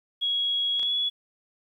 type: tone with pitch glide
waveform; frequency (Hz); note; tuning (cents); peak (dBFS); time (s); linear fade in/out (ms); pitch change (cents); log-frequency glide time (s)
sine; 3322 to 3386; G#7 to G#7; 0 to +33; -23; 0.21-1.1; 20; +33; 0.75-0.92
type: clicks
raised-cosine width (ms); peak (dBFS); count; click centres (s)
0.2; -25; 2; 0.795 / 0.83
effects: 10-bit